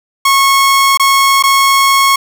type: tone with dropouts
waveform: sawtooth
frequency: 1095 Hz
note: C#6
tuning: 22 cents flat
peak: -3 dBFS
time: 0.25-2.16 s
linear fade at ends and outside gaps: 5 ms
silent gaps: 0.974-0.996 / 1.426-1.436 s
effects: none